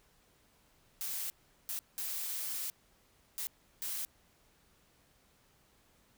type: noise bursts at uneven times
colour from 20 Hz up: blue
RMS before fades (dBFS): -38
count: 5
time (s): 1.01-1.3 / 1.69-1.79 / 1.98-2.7 / 3.38-3.47 / 3.82-4.05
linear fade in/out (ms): 0
effects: pink hiss -68 dBFS RMS until 6.17 s